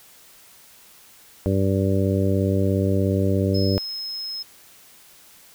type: harmonic tone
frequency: 97 Hz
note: G2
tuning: 18 cents flat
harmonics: 1 / 2 / 3 / 4 / 5 / 6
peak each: -21 / -24 / -26 / -27 / -28 / -29 dBFS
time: 1.46-3.78 s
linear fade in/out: 0 ms
type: tone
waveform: triangle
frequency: 5160 Hz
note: E8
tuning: 38 cents flat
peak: -27 dBFS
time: 3.54-4.43 s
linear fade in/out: 10 ms
effects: white hiss -50 dBFS RMS until 5.54 s